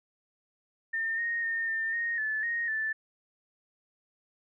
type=tone with pitch steps; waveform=sine; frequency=1810 / 1861 / 1828 / 1802 / 1860 / 1739 / 1865 / 1757 Hz; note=A6 / A#6 / A#6 / A6 / A#6 / A6 / A#6 / A6; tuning=+48 / -3 / -34 / +41 / -4 / -21 / 0 / -3 cents; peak=-28 dBFS; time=0.93-2.93 s; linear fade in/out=10 ms; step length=250 ms; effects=none